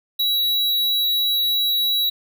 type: tone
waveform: square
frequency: 3899 Hz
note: B7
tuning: 23 cents flat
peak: -18 dBFS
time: 0.19-2.1 s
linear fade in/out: 10 ms
effects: none

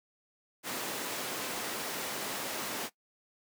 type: high-pass noise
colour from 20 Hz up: pink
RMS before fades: -37 dBFS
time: 0.63-2.9 s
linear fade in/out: 50 ms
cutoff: 290 Hz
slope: 12 dB/octave
effects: noise-tail reverb RT60 0.1 s tail -19 dB re dry

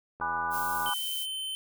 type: click train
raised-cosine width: 1 ms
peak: -30 dBFS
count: 59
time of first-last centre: 0.2-0.891 s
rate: 83.9 Hz
type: chord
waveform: sine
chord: G# half-diminished seventh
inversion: none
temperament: equal with one note detuned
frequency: 830.6 / 987.8 / 1195.9 / 1480 Hz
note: G#5 / B5 / D6 / F#6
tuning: 0 / 0 / +31 / 0 cents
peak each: -34 / -33 / -34 / -34 dBFS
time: 0.21-0.94 s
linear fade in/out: 5 ms
type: noise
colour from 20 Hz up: violet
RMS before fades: -37 dBFS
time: 0.5-1.27 s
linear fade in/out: 50 ms
type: tone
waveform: square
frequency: 3075 Hz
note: G7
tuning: 34 cents flat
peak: -33 dBFS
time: 0.86-1.55 s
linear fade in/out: 0 ms
effects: none

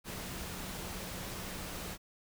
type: tone in noise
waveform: sine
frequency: 185 Hz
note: F#3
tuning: in tune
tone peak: -49 dBFS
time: 0.04-1.98 s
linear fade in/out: 50 ms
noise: pink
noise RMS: -42 dBFS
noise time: 0.04-1.98 s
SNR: -10 dB
effects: none

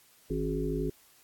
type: harmonic tone with a mistuned harmonic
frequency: 52.3 Hz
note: G#1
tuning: 13 cents sharp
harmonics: 1 / 3 / 5 / 7 / 8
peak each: -35 / -35 / -35 / -35 / -35 dBFS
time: 0.3-0.9 s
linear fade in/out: 5 ms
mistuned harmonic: 5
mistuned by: +57 cents
effects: white hiss -61 dBFS RMS until 1.23 s + AAC 64 kbps

